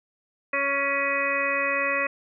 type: harmonic tone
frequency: 278.8 Hz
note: C#4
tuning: 10 cents sharp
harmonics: 1 / 2 / 4 / 5 / 6 / 7 / 8 / 9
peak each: -38 / -29 / -30 / -35 / -36 / -27 / -38 / -28 dBFS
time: 0.53-2.07 s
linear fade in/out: 5 ms
effects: none